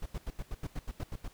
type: noise bursts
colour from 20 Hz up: brown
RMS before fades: -36 dBFS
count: 11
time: 0.02-1.28 s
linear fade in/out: 5 ms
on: 40 ms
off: 82 ms
effects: pink hiss -61 dBFS RMS until 1.33 s